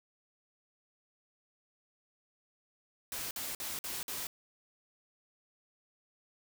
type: noise bursts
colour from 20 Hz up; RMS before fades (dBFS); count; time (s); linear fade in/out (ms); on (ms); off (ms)
white; -39; 5; 3.12-4.27; 2; 190; 50
effects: none